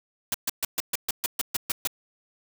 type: noise bursts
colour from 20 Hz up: white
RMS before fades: -26 dBFS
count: 11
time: 0.32-1.873 s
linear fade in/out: 2 ms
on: 23 ms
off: 130 ms
effects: none